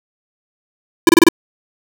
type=tone bursts; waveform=square; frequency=335.5 Hz; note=E4; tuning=31 cents sharp; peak=-4 dBFS; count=5; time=1.07-1.287 s; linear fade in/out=2 ms; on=21 ms; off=28 ms; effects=none